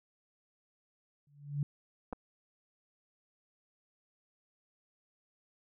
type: tone with exponential growth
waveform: sine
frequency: 144.1 Hz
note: D3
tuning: 33 cents flat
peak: -27 dBFS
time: 1.27-1.63 s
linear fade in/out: 2 ms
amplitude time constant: 77 ms
type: clicks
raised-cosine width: 1 ms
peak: -26 dBFS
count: 2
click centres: 2.127 / 2.131 s
effects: none